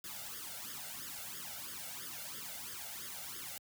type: noise with flanger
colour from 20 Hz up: white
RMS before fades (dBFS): -45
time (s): 0.04-3.58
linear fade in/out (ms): 2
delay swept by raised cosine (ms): 0.59 to 1.44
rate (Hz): 3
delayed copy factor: +0.85
effects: high-pass 80 Hz 12 dB/octave